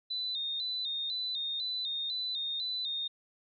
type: tone with vibrato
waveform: sine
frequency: 3833 Hz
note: A#7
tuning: 47 cents sharp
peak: -32 dBFS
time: 0.1-3.08 s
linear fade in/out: 10 ms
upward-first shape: square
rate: 2 Hz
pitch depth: 72 cents each way
effects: none